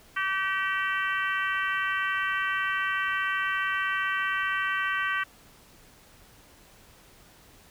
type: harmonic tone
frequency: 384.8 Hz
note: G4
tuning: 32 cents flat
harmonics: 3 / 4 / 5 / 6 / 7 / 8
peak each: -31 / -29 / -31 / -39 / -37 / -40 dBFS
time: 0.16-5.24 s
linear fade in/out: 10 ms
effects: pink hiss -55 dBFS RMS until 7.7 s